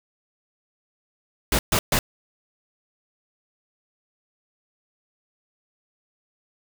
pink noise bursts, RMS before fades -20 dBFS, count 3, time 1.52-1.99 s, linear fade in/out 2 ms, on 70 ms, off 130 ms, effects none

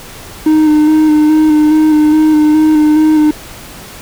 triangle tone with vibrato, 307.1 Hz, D#4, 23 cents flat, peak -3 dBFS, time 0.46-3.31 s, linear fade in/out 5 ms, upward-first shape square, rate 2.4 Hz, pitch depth 20 cents each way, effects pink hiss -31 dBFS RMS until 4.01 s

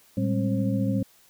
sine tone cluster, 113.1 / 195.8 / 209.6 / 267.2 / 533 Hz, A2 / G3 / G#3 / C4 / C5, +48 / -2 / +16 / +36 / +32 cents, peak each -27 / -26 / -34 / -28 / -34 dBFS, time 0.17-1.03 s, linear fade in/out 5 ms, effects white hiss -58 dBFS RMS until 1.29 s

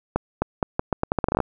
accelerating click train, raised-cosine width 1 ms, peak -6 dBFS, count 15, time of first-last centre 0.16-1.403 s, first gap 260 ms, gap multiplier 0.8, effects none

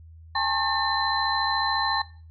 sine tone cluster, 812 / 886 / 1084 / 1796 / 4066 Hz, G#5 / A5 / C#6 / A6 / B7, -39 / +12 / -39 / +35 / +50 cents, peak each -29 dBFS, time 0.35-2.02 s, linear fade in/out 5 ms, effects noise-tail reverb RT60 0.4 s tail -18 dB re dry + added 81 Hz sine -44 dBFS peak until 2.3 s

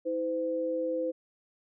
sine tone pair together, 321.9 / 511 Hz, E4 / C5, -41 / -41 cents, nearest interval minor sixth, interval 800 cents, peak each -34 / -29 dBFS, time 0.05-1.12 s, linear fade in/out 20 ms, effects none

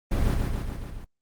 brown noise with echo, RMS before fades -22 dBFS, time 0.11-0.35 s, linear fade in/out 10 ms, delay 140 ms, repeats 5, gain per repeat -3 dB, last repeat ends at 1.05 s, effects noise-tail reverb RT60 0.1 s tail -26 dB re dry + Opus 24 kbps

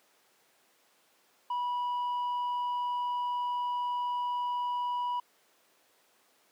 sine tone with tanh clipping, 978 Hz, B5, 17 cents flat, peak -30 dBFS, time 1.5-5.2 s, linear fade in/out 5 ms, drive 3 dB, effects pink hiss -66 dBFS RMS until 6.51 s + high-pass 400 Hz 12 dB/octave

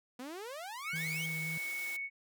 sawtooth exponential sweep, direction up, 239.6 to 3289 Hz, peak -38 dBFS, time 0.19-1.26 s, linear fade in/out 5 ms
sine tone, 2217 Hz, C#7, in tune, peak -36 dBFS, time 0.83-2.1 s, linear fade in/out 50 ms
triangle tone with vibrato, 159.4 Hz, D#3, 42 cents sharp, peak -38 dBFS, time 0.93-1.58 s, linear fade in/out 5 ms, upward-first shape square, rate 3.8 Hz, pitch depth 17 cents each way
white high-pass noise, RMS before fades -47 dBFS, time 0.95-1.97 s, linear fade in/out 10 ms, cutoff 240 Hz, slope 48 dB/octave
effects none

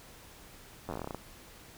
slowing click train, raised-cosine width 1 ms, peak -23 dBFS, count 13, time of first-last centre 0.89-1.147 s, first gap 10 ms, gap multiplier 1.13, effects pink hiss -53 dBFS RMS until 1.77 s

